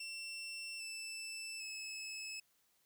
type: tone with pitch steps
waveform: 20% pulse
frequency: 2700 / 2646 / 2593 Hz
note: E7 / E7 / E7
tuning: +41 / +6 / -29 cents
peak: -38 dBFS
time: 0-2.4 s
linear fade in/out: 5 ms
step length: 800 ms
effects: white hiss -75 dBFS RMS until 2.85 s